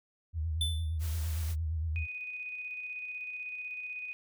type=tone with vibrato; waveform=sine; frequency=79.9 Hz; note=D#2; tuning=47 cents sharp; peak=-30 dBFS; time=0.33-2.07 s; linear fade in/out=50 ms; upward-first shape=sine; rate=8.7 Hz; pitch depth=81 cents each way
type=tone with exponential decay; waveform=square; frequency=3517 Hz; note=A7; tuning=1 cent flat; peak=-28 dBFS; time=0.61-0.98 s; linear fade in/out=2 ms; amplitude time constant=80 ms
type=noise; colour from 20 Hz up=white; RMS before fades=-46 dBFS; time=0.99-1.56 s; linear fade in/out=50 ms
type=tone with tremolo; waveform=sine; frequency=2489 Hz; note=D#7; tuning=in tune; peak=-36 dBFS; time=1.96-4.13 s; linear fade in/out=0 ms; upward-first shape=square; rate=16 Hz; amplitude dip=30%
effects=none